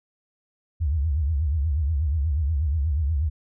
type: tone with vibrato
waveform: sine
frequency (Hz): 74.9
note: D2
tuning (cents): +35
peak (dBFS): -20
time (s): 0.8-3.3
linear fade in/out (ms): 20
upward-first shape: triangle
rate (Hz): 8.3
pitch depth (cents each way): 240
effects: none